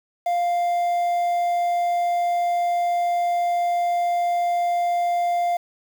triangle tone with quantisation, 698.5 Hz, F5, in tune, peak -17 dBFS, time 0.26-5.57 s, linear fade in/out 5 ms, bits 7, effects none

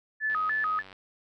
sine tone with vibrato, 1480 Hz, F#6, in tune, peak -25 dBFS, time 0.2-0.83 s, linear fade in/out 50 ms, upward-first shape square, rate 3.4 Hz, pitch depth 280 cents each way
click train, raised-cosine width 0.3 ms, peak -31 dBFS, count 61, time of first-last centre 0.3-0.928 s, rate 95.5 Hz
effects none

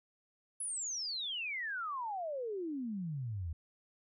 sine exponential sweep, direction down, 10620 to 76.6 Hz, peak -36 dBFS, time 0.6-3.53 s, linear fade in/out 5 ms, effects none

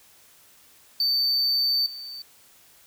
triangle tone with level steps, 4566 Hz, D8, 50 cents flat, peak -19 / -34 dBFS, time 1-2.22 s, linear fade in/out 2 ms, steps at 1.86 s, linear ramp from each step 2 ms, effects white hiss -55 dBFS RMS until 2.86 s

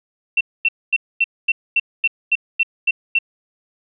sine tone bursts, 2704 Hz, E7, 43 cents sharp, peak -12 dBFS, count 11, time 0.37-3.188 s, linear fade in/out 5 ms, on 38 ms, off 240 ms, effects none

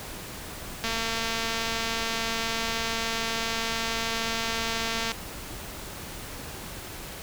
click train, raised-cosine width 0.2 ms, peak -12 dBFS, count 972, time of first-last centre 0.84-5.118 s, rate 227 Hz, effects pink hiss -39 dBFS RMS until 7.22 s

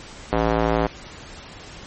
square tone with band-pass filter, 55.8 Hz, A1, 25 cents sharp, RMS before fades -20 dBFS, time 0.32-0.87 s, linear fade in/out 5 ms, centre 660 Hz, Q 0.89, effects pink hiss -40 dBFS RMS until 1.86 s + MP3 32 kbps

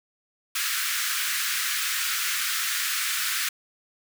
pink high-pass noise, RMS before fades -27 dBFS, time 0.55-3.49 s, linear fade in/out 5 ms, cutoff 1300 Hz, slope 48 dB/octave, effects none

